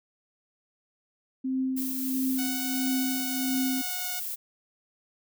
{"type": "tone with tremolo", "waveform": "sine", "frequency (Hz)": 261.6, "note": "C4", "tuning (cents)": 0, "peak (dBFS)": -24, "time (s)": [1.44, 3.82], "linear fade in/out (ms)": 10, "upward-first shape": "triangle", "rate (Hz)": 1.5, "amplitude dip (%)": 65}
{"type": "noise", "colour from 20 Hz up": "violet", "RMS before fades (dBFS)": -34, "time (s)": [1.76, 4.36], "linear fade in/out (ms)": 20}
{"type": "tone with pitch glide", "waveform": "5% pulse", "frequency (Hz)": [740, 729], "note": ["F#5", "F#5"], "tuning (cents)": [0, -26], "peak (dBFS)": -22, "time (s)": [2.38, 4.2], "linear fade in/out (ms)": 10, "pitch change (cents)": -26, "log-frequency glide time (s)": [3.09, 4.09]}
{"effects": []}